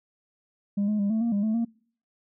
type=tone with pitch steps; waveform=sine; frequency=202 / 211.4 / 201 / 221.1 / 233.3 / 202.1 / 218.2 / 231.5 Hz; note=G#3 / G#3 / G3 / A3 / A#3 / G#3 / A3 / A#3; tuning=-48 / +31 / +44 / +9 / +2 / -47 / -14 / -12 cents; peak=-20 dBFS; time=0.77-1.65 s; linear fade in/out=10 ms; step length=110 ms; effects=noise-tail reverb RT60 0.5 s tail -25 dB re dry + tanh soft clip ceiling -21 dBFS